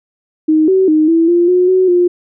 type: tone with pitch steps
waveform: sine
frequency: 312.1 / 379.2 / 310 / 329.8 / 346.6 / 361.9 / 372.5 / 354 Hz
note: D#4 / F#4 / D#4 / E4 / F4 / F#4 / F#4 / F4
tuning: +5 / +43 / -6 / +1 / -13 / -38 / +12 / +23 cents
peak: -7 dBFS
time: 0.48-2.08 s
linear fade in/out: 10 ms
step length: 200 ms
effects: none